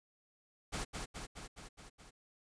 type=noise with echo; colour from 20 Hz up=pink; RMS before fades=-39 dBFS; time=0.72-0.85 s; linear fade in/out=20 ms; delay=210 ms; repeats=6; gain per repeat=-3 dB; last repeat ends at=2.11 s; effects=resampled to 22050 Hz